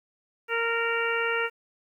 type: harmonic tone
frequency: 462.7 Hz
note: A#4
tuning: 13 cents flat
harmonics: 1 / 2 / 3 / 4 / 5 / 6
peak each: -29 / -35 / -29 / -32 / -33 / -33 dBFS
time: 0.48-1.5 s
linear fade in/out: 50 ms
effects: 10-bit